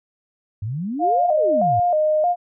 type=exponential two-way sweep; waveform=sine; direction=up then down; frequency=96.2 to 765 to 96.2 Hz; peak=-23 dBFS; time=0.62-1.8 s; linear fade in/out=5 ms; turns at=1.3 s
type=tone with vibrato; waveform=sine; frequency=659.3 Hz; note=E5; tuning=in tune; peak=-15 dBFS; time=0.99-2.36 s; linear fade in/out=50 ms; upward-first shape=square; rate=1.6 Hz; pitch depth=120 cents each way
effects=none